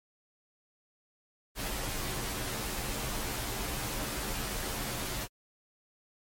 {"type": "noise with comb filter", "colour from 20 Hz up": "pink", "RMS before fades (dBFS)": -35, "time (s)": [1.55, 5.28], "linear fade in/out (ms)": 50, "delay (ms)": 12, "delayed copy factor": -0.75, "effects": ["MP3 64 kbps"]}